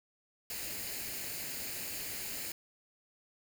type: noise with comb filter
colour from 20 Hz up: white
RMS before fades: -40 dBFS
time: 0.5-2.52 s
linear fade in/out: 2 ms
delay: 0.43 ms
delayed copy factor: +0.55
effects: none